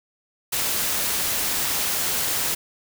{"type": "noise", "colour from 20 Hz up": "white", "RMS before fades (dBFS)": -24, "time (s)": [0.52, 2.55], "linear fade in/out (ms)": 10, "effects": []}